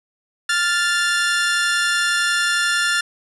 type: tone pair together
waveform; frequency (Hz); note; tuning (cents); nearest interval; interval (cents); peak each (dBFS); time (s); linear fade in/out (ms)
sawtooth; 1397 / 1754; F6 / A6; 0 / -6; major third; 394; -16; 0.49-3.01; 5
effects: resampled to 24000 Hz + 7-bit